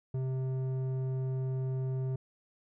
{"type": "tone with low-pass filter", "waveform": "square", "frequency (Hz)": 130.81, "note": "C3", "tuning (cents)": 0, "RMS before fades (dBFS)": -33, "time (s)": [0.14, 2.16], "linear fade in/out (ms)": 5, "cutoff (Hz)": 450, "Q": 0.67, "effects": []}